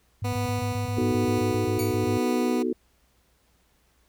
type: tone bursts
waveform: sine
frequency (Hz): 103.83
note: G#2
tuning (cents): 0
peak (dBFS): -26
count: 15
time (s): 0.22-2.178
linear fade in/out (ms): 5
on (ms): 110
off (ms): 22
type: tone with tremolo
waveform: 15% pulse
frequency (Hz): 246.3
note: B3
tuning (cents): -5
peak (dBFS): -21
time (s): 0.24-2.63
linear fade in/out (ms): 10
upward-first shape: triangle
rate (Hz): 1.1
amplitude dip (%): 40
type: chord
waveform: sine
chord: B dominant seventh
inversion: none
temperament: equal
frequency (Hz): 246.9 / 311.1 / 370 / 440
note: B3 / D#4 / F#4 / A4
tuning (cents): 0 / 0 / 0 / 0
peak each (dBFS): -28 / -30 / -28 / -31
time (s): 0.97-2.73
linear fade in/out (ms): 5
type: tone with exponential decay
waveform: 5% pulse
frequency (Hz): 2263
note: C#7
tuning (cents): +35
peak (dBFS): -21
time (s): 1.79-2.18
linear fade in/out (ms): 2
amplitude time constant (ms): 83
effects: added 60 Hz sine -66 dBFS peak until 4.08 s + pink hiss -66 dBFS RMS until 4.08 s